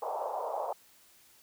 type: band-pass noise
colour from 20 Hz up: pink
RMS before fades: -35 dBFS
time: 0.02-0.73 s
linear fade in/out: 5 ms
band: 510 to 1000 Hz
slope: 48 dB/octave
effects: white hiss -61 dBFS RMS until 1.42 s